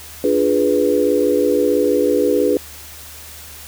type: chord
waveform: sine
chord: D diminished seventh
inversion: none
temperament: equal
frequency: 293.7 / 349.2 / 415.3 / 493.9 Hz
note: D4 / F4 / Ab4 / Cb5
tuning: 0 / 0 / 0 / 0 cents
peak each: -19 / -22 / -17 / -17 dBFS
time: 0.24-2.57 s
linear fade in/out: 2 ms
effects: added 76 Hz sine -42 dBFS peak until 3.67 s + white hiss -37 dBFS RMS until 3.67 s